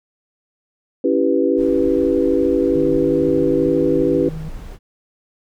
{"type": "chord", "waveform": "sine", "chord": "C# half-diminished seventh", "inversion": "none", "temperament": "equal", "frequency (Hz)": [277.2, 329.6, 392, 493.9], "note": ["C#4", "E4", "G4", "B4"], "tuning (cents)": [0, 0, 0, 0], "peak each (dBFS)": -19, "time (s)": [1.04, 4.29], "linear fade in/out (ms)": 5}
{"type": "noise", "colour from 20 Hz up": "brown", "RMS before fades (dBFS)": -33, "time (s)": [1.56, 4.79], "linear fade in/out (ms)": 50}
{"type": "tone with pitch glide", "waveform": "triangle", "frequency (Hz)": [153.7, 157.57], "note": ["D#3", "D#3"], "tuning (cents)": [-21, 22], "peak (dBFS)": -25, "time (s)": [2.75, 4.49], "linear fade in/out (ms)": 5, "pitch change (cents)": 43, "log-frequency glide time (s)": [3.47, 3.74]}
{"effects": []}